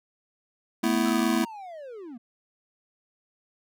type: chord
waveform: square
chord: A suspended second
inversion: none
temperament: just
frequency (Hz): 220 / 247.5 / 330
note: A3 / B3 / E4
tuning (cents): 0 / +4 / +2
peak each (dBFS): -27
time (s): 0.83-1.45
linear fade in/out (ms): 10
type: linear sweep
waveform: triangle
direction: down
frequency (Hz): 1339 to 218.4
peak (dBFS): -36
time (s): 1.05-2.18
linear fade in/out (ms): 10
effects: none